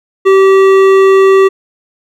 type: tone with hard clipping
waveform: triangle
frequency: 386.1 Hz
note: G4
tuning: 26 cents flat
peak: -5 dBFS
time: 0.25-1.49 s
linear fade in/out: 20 ms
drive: 16 dB
effects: none